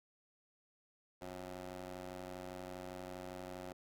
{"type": "ring-modulated tone", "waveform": "15% pulse", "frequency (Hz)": 92.5, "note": "F#2", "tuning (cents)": 0, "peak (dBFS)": -36, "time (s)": [1.21, 3.73], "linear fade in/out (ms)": 10, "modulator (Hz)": 450, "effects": []}